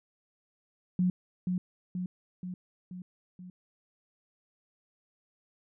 sine tone with echo, 181.4 Hz, F#3, 34 cents flat, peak -23 dBFS, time 0.99-1.1 s, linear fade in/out 2 ms, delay 480 ms, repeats 5, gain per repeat -4 dB, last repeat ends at 3.5 s, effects none

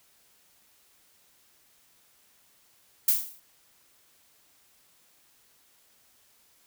violet noise with exponential decay, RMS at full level -18 dBFS, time 3.08-3.4 s, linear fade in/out 5 ms, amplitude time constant 69 ms, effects white hiss -63 dBFS RMS until 6.66 s

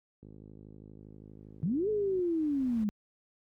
click train, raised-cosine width 3 ms, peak -37 dBFS, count 104, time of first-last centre 0.23-2.192 s, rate 52.5 Hz
brown noise with exponential growth, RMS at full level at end -44 dBFS, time 1-2.84 s, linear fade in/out 2 ms, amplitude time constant 400 ms
sine linear two-way sweep, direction up then down, 140 to 434.7 to 201.3 Hz, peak -27 dBFS, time 1.63-2.89 s, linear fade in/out 0 ms, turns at 1.89 s
effects high-pass 60 Hz 12 dB/octave

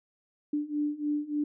sine beating tone pair, 293.7 / 297.1 Hz, D4 / D4, 0 / +20 cents, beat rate 3.4 Hz, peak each -32 / -30 dBFS, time 0.53-1.44 s, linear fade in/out 5 ms, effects none

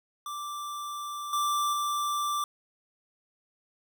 square tone with level steps, 1174.7 Hz, D6, in tune, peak -35 / -26 / -28 dBFS, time 0.26-2.44 s, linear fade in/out 2 ms, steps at 1.33 / 1.73 s, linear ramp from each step 2 ms, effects none

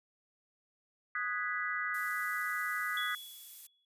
sine chord, G# minor seventh, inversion second, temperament equal, 1244.5 / 1480 / 1661.2 / 1975.5 Hz, D#6 / F#6 / G#6 / B6, 0 / 0 / 0 / 0 cents, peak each -38 / -39 / -39 / -37 dBFS, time 1.15-3.15 s, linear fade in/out 2 ms
violet noise, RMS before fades -47 dBFS, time 1.94-3.67 s, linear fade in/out 5 ms
sine tone with exponential decay, 3383 Hz, G#7, 31 cents sharp, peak -35 dBFS, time 2.97-3.85 s, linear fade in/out 2 ms, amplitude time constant 190 ms
effects resampled to 32000 Hz

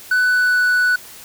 triangle tone with pitch glide, 1495 to 1483 Hz, F#6 to F#6, +17 to +4 cents, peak -11 dBFS, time 0.11-0.96 s, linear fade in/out 5 ms, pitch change -13 cents, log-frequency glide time 0.22-0.61 s, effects white hiss -39 dBFS RMS until 1.24 s

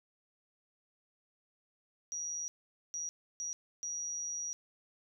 sine tone bursts at uneven times, 5770 Hz, F#8, 44 cents flat, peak -36 dBFS, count 4, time 2.12-2.48 / 2.94-3.09 / 3.4-3.53 / 3.83-4.53 s, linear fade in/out 0 ms, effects none

